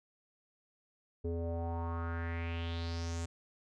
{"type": "tone with low-pass filter sweep", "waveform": "square", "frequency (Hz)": 83.9, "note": "E2", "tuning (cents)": 31, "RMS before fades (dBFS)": -37, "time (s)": [1.24, 3.26], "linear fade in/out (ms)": 10, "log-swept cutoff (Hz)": [410, 7700], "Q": 4.1, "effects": []}